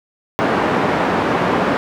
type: band-pass noise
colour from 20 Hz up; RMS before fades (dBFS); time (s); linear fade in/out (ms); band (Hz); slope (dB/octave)
pink; -17; 0.39-1.77; 0; 220 to 1500; 12
effects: none